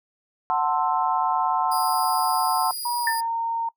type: chord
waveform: sine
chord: F# half-diminished seventh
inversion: none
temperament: equal with one note detuned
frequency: 740 / 889.7 / 1046.5 / 1318.5 Hz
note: F#5 / A5 / C6 / E6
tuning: 0 / +19 / 0 / 0 cents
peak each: -25 / -24 / -25 / -30 dBFS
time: 0.5-2.71 s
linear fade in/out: 0 ms
type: tone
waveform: 10% pulse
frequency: 4883 Hz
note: D#8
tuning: 33 cents flat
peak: -22 dBFS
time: 1.71-3.21 s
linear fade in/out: 10 ms
type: tone with pitch glide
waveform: sine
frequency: 960 to 918.8 Hz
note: B5 to A#5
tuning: -49 to -25 cents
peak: -23 dBFS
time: 2.85-3.69 s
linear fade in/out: 5 ms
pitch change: -76 cents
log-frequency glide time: 3.01-3.14 s
type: tone with exponential decay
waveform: sine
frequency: 1788 Hz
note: A6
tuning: 27 cents sharp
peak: -18 dBFS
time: 3.07-3.28 s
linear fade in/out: 2 ms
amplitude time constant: 45 ms
effects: noise-tail reverb RT60 0.1 s tail -22 dB re dry

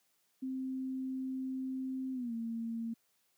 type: tone with pitch glide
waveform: sine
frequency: 261.6 to 229.1 Hz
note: C4 to A#3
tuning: 0 to -30 cents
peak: -35 dBFS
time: 0.42-2.94 s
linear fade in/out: 10 ms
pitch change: -230 cents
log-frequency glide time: 2.13-2.33 s
effects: white hiss -75 dBFS RMS until 3.37 s + high-pass 100 Hz 12 dB/octave

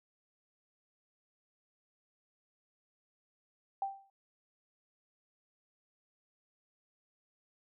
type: tone with exponential decay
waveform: sine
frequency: 784 Hz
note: G5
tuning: in tune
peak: -29 dBFS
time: 3.82-4.1 s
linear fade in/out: 2 ms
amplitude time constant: 59 ms
effects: none

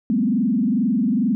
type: tone with frequency modulation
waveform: sine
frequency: 228.6 Hz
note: A#3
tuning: 34 cents flat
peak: -16 dBFS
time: 0.1-1.35 s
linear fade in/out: 0 ms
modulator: 22.3 Hz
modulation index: 1.6
effects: none

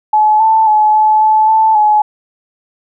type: tone with pitch steps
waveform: sine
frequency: 855 / 883 / 854 / 861 / 866 / 879 / 847 Hz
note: A5 / A5 / G#5 / A5 / A5 / A5 / G#5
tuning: -50 / +6 / +48 / -38 / -28 / -2 / +34 cents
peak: -6 dBFS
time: 0.13-2.02 s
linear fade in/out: 5 ms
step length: 270 ms
effects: none

